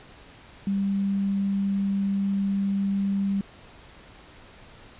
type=tone with quantisation; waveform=sine; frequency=197.4 Hz; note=G3; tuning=12 cents sharp; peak=-22 dBFS; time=0.67-3.41 s; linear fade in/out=2 ms; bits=8; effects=pink hiss -49 dBFS RMS until 4.99 s + resampled to 8000 Hz